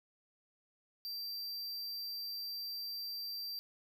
square tone, 4699 Hz, D8, in tune, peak -40 dBFS, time 1.05-3.59 s, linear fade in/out 0 ms, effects none

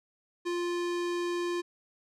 square tone, 349.2 Hz, F4, in tune, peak -30 dBFS, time 0.45-1.62 s, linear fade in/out 20 ms, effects low-pass 7000 Hz 12 dB/octave

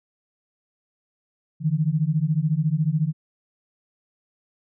sine beating tone pair, 148.4 / 162.4 Hz, D3 / E3, +18 / -26 cents, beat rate 14 Hz, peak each -22 dBFS, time 1.6-3.13 s, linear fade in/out 50 ms, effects none

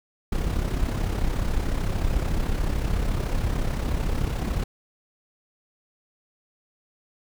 brown noise with amplitude modulation, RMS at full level -22 dBFS, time 0.32-4.64 s, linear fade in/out 5 ms, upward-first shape sine, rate 33.7 Hz, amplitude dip 55%, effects none

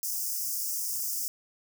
white high-pass noise, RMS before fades -32 dBFS, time 0.03-1.28 s, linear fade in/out 0 ms, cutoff 5000 Hz, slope 96 dB/octave, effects none

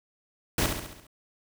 pink noise with echo, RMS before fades -25 dBFS, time 0.58-0.66 s, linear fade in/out 2 ms, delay 68 ms, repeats 6, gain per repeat -5 dB, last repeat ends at 1.068 s, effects none

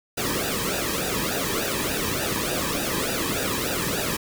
pink noise with flanger, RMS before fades -26 dBFS, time 0.17-4.17 s, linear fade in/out 10 ms, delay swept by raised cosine 0.92 to 1.44 ms, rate 3.4 Hz, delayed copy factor -0.8, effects none

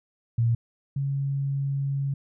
sine tone pair in turn, 116.54 / 138.59 Hz, A#2 / C#3, 0 / 0 cents, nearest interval minor third, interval 300 cents, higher second, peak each -19 / -24 dBFS, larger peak first, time 0.38-0.55 / 0.96-2.14 s, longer second, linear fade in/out 5 ms, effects none

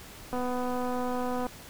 click train, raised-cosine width 1 ms, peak -20 dBFS, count 284, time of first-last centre 0.33-1.467 s, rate 249 Hz, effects pink hiss -47 dBFS RMS until 1.69 s

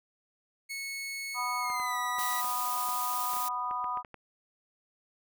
sawtooth tone with pitch glide, 2200 to 1948.7 Hz, C#7 to B6, -14 to -24 cents, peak -32 dBFS, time 0.69-2.42 s, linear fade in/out 20 ms, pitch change -210 cents, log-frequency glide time 1.6-1.97 s
harmonic tone, 246.9 Hz, B3, in tune, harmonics 3 / 4 / 5, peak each -40 / -33 / -34 dBFS, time 1.34-4.03 s, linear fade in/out 50 ms
clicks, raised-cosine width 0.5 ms, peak -30 dBFS, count 12, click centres 1.701 / 1.799 / 2.185 / 2.445 / 2.889 / 3.335 / 3.367 / 3.711 / 3.843 / 3.973 / 4.048 / 4.143 s
blue noise, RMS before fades -36 dBFS, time 2.18-3.49 s, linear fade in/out 10 ms
effects none

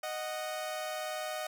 sawtooth tone pair together, 620.1 / 740 Hz, D#5 / F#5, -6 / 0 cents, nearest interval minor third, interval 306 cents, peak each -33 / -36 dBFS, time 0.03-1.47 s, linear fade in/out 5 ms, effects none

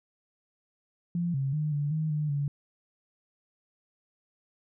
sine tone with pitch steps, 172.5 / 135.9 / 152.1 / 145.3 / 156.6 / 150.8 / 143 Hz, F3 / C#3 / D#3 / D3 / D#3 / D3 / D3, -21 / -34 / -39 / -18 / +11 / +46 / -46 cents, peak -26 dBFS, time 1.15-2.48 s, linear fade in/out 2 ms, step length 190 ms, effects none

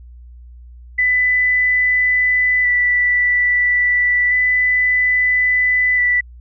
sine tone with vibrato, 1983 Hz, B6, 7 cents sharp, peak -12 dBFS, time 0.98-6.21 s, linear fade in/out 10 ms, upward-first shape square, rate 0.3 Hz, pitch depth 12 cents each way, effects added 60 Hz sine -36 dBFS peak until 6.4 s

